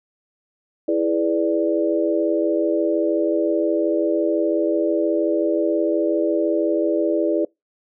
sine chord, E dominant seventh, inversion none, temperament equal, 329.6 / 415.3 / 493.9 / 587.3 Hz, E4 / G#4 / B4 / D5, 0 / 0 / 0 / 0 cents, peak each -20 / -24 / -26 / -22 dBFS, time 0.88-7.45 s, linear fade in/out 5 ms, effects noise-tail reverb RT60 0.2 s tail -26 dB re dry

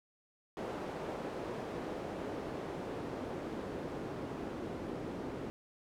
pink noise with band-pass filter sweep, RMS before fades -41 dBFS, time 0.57-5.5 s, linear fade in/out 0 ms, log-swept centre 480 to 310 Hz, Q 1, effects none

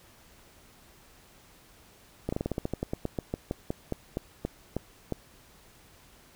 slowing click train, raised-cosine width 2 ms, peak -16 dBFS, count 21, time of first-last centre 2.29-5.123 s, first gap 35 ms, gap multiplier 1.13, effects pink hiss -57 dBFS RMS until 6.35 s

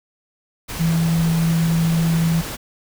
sine tone in noise, 164.81 Hz, E3, in tune, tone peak -15 dBFS, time 0.79-2.42 s, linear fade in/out 20 ms, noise pink, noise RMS -29 dBFS, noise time 0.68-2.57 s, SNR +11 dB, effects none

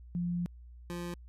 sine / 25% pulse tone pair in turn, 174.61 / 173.96 Hz, F3 / F3, 0 / -6 cents, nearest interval unison, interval 6 cents, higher first, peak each -30 / -33 dBFS, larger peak first, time 0.15-0.46 / 0.9-1.14 s, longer first, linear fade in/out 0 ms, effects added 60 Hz sine -48 dBFS peak until 1.28 s + resampled to 32000 Hz

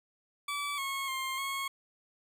20% pulse tone with pitch steps, 1152 / 1092 / 1060 / 1093 Hz, D6 / C#6 / C6 / C#6, -34 / -26 / +22 / -25 cents, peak -28 dBFS, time 0.48-1.68 s, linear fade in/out 5 ms, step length 300 ms, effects none

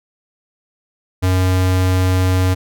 square tone, 92.5 Hz, F#2, in tune, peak -13 dBFS, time 1.22-2.55 s, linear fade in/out 20 ms, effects none

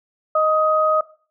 sine tone pair together, 622.3 / 1255.4 Hz, D#5 / D#6, 0 / +15 cents, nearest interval octave, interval 1215 cents, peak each -17 dBFS, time 0.35-1.01 s, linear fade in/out 5 ms, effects noise-tail reverb RT60 0.4 s tail -18 dB re dry

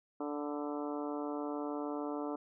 harmonic tone with a mistuned harmonic, 146.83 Hz, D3, in tune, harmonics 2 / 3 / 4 / 5 / 6 / 7 / 8 / 9, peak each -38 / -42 / -44 / -46 / -48 / -49 / -50 / -51 dBFS, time 0.2-2.36 s, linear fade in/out 5 ms, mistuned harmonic 7, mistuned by -33 cents, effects none

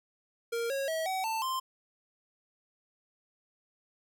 square tone with pitch steps, 465.7 / 547.5 / 643.6 / 756.5 / 889.3 / 1045.5 Hz, A#4 / C#5 / E5 / F#5 / A5 / C6, -2 / -22 / -42 / +38 / +18 / -2 cents, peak -31 dBFS, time 0.52-1.6 s, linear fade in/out 10 ms, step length 180 ms, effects none

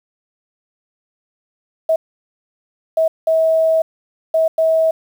sine tone bursts at uneven times, 645 Hz, E5, 38 cents flat, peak -11 dBFS, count 5, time 1.89-1.96 / 2.97-3.08 / 3.27-3.82 / 4.34-4.48 / 4.58-4.91 s, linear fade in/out 5 ms, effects 7-bit

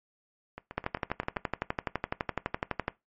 two click trains, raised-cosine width 0.5 ms, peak -13 / -24 dBFS, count 26 / 7, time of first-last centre 0.78-2.881 / 0.58-1.363 s, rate 11.9 / 7.66 Hz, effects noise-tail reverb RT60 0.2 s tail -19 dB re dry + MP3 32 kbps

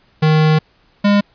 square tone pair in turn, 155.56 / 203.5 Hz, D#3 / G#3, 0 / -35 cents, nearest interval perfect fourth, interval 465 cents, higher second, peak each -10 dBFS, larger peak neither, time 0.22-0.59 / 1.04-1.21 s, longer first, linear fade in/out 10 ms, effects pink hiss -55 dBFS RMS until 1.34 s + resampled to 11025 Hz

